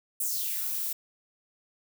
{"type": "noise with high-pass filter sweep", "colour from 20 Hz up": "violet", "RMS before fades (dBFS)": -31, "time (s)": [0.2, 0.93], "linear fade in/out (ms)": 5, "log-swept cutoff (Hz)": [9500, 320], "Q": 3.1, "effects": []}